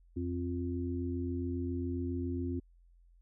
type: harmonic tone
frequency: 87.31 Hz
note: F2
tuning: in tune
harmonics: 1 / 3 / 4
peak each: -36 / -36 / -40 dBFS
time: 0.16-2.6 s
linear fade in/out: 10 ms
effects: added 43 Hz sine -59 dBFS peak until 3.21 s